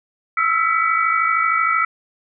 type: tone cluster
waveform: sine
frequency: 1303 / 1356 / 1981 / 2271 Hz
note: E6 / E6 / B6 / C#7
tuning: -20 / +49 / +5 / +41 cents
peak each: -19 / -20 / -22 / -23 dBFS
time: 0.37-1.85 s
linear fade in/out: 5 ms
effects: none